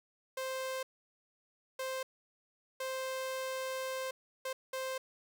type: tone bursts at uneven times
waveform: sawtooth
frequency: 523.3 Hz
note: C5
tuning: in tune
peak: -32 dBFS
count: 5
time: 0.37-0.83 / 1.79-2.03 / 2.8-4.11 / 4.45-4.53 / 4.73-4.98 s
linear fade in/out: 5 ms
effects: none